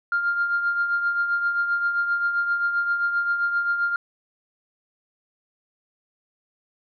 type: tone with tremolo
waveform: sine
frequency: 1400 Hz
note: F6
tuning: 4 cents sharp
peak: -17 dBFS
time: 0.12-3.96 s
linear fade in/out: 2 ms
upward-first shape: triangle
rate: 7.6 Hz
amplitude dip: 60%
effects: tanh soft clip ceiling -14 dBFS